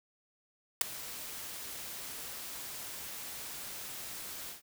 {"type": "noise with ADSR envelope", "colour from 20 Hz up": "white", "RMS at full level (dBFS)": -22, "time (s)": [0.81, 4.62], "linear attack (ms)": 4, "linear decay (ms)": 7, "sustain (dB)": -21, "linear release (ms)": 130, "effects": []}